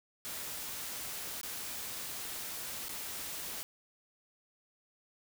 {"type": "noise with dropouts", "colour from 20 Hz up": "white", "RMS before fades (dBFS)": -41, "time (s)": [0.25, 3.63], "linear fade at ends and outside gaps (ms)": 0, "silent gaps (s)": [[1.413, 1.432], [2.884, 2.892]], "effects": []}